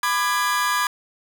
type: chord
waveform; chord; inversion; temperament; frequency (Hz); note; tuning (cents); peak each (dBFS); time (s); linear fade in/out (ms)
40% pulse; G# diminished; first; just; 996.7 / 1196.1 / 1661.2; B5 / D6 / G#6; +16 / +31 / 0; -23; 0.03-0.87; 2
effects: none